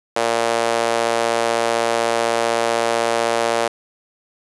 sawtooth tone with high-pass filter, 115.9 Hz, A#2, 10 cents flat, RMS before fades -19 dBFS, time 0.16-3.68 s, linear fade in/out 5 ms, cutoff 560 Hz, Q 2, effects resampled to 24000 Hz + 7-bit

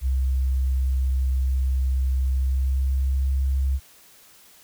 sine tone with pitch glide, 65.4 to 67.04 Hz, C2 to C2, 0 to +43 cents, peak -19 dBFS, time 0.01-3.8 s, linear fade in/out 50 ms, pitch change +43 cents, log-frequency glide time 2.23-3.28 s, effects white hiss -52 dBFS RMS until 4.63 s

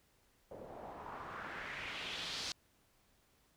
white noise with low-pass filter sweep, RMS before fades -45 dBFS, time 0.51-2.52 s, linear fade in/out 2 ms, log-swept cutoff 510 to 5100 Hz, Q 2.4, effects pink hiss -72 dBFS RMS until 3.56 s

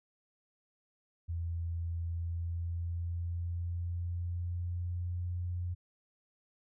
sine tone with pitch glide, 84.3 to 88.44 Hz, E2 to F2, +39 to +22 cents, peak -33 dBFS, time 1.28-5.75 s, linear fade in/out 20 ms, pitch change +83 cents, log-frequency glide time 2.03-5.25 s, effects none

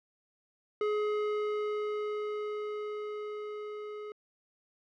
square tone with level ramp, 421.3 Hz, G#4, 25 cents sharp, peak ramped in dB -28 to -40 dBFS, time 0.81-4.12 s, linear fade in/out 2 ms, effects low-pass 2000 Hz 12 dB/octave

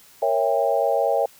sine chord, A# diminished seventh, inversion none, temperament equal with one note detuned, 466.2 / 554.4 / 659.3 / 799.5 Hz, A#4 / C#5 / E5 / G5, 0 / 0 / 0 / +34 cents, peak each -25 / -22 / -23 / -24 dBFS, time 0.22-1.26 s, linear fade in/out 5 ms, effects white hiss -51 dBFS RMS until 1.39 s

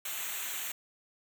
white noise with comb filter, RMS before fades -37 dBFS, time 0.05-0.72 s, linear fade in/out 5 ms, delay 0.2 ms, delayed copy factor -0.8, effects none

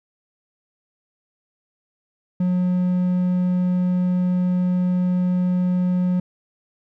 triangle tone, 180.7 Hz, F#3, 41 cents flat, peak -15 dBFS, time 2.4-6.2 s, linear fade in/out 5 ms, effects none

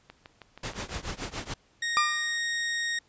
click train, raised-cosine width 0.3 ms, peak -28 dBFS, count 8, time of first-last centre 0.1-1.211 s, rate 6.3 Hz
pink noise with tremolo, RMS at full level -32 dBFS, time 0.63-1.54 s, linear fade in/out 5 ms, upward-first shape triangle, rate 7 Hz, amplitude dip 95%
sawtooth tone, 1864.7 Hz, A#6, in tune, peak -24 dBFS, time 1.82-2.99 s, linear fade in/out 5 ms
40% pulse tone with exponential decay, 1200 Hz, D6, 37 cents sharp, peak -18 dBFS, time 1.97-2.38 s, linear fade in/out 0 ms, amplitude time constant 89 ms
effects pink hiss -64 dBFS RMS until 3.08 s + resampled to 16000 Hz

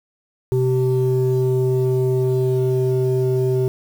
sine tone pair together, 128.36 / 384.9 Hz, C3 / G4, -33 / -32 cents, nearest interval octave + perfect fifth, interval 1901 cents, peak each -16 dBFS, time 0.52-3.68 s, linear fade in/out 0 ms, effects tanh soft clip ceiling -12 dBFS + 7-bit

